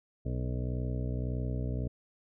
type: harmonic tone with a mistuned harmonic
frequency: 61.74 Hz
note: B1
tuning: in tune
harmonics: 1 / 2 / 3 / 4 / 5 / 7 / 8 / 9 / 10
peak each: -34 / -34 / -44 / -41 / -45 / -45 / -49 / -51 / -49 dBFS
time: 0.25-1.88 s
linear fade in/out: 10 ms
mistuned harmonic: 10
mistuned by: +20 cents
effects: none